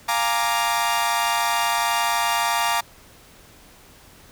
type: chord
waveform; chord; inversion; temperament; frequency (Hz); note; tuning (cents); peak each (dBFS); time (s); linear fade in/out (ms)
sawtooth; Bb dominant seventh; second; equal; 698.5 / 830.6 / 932.3 / 1174.7; F5 / Ab5 / Bb5 / D6; 0 / 0 / 0 / 0; -23 / -24 / -19 / -22; 0.08-2.81; 10
effects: pink hiss -49 dBFS RMS until 4.31 s